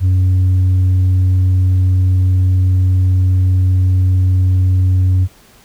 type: tone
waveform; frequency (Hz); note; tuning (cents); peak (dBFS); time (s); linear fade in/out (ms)
sine; 92.5; F#2; 0; -6; 0-5.28; 50
effects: tanh soft clip ceiling -8 dBFS + pink hiss -46 dBFS RMS until 5.64 s